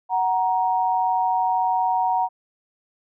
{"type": "tone pair together", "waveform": "sine", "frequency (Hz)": [744.5, 938], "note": ["F#5", "A#5"], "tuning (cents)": [11, 11], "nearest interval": "major third", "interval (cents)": 400, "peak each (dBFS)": -21, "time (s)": [0.09, 2.29], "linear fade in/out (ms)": 50, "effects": []}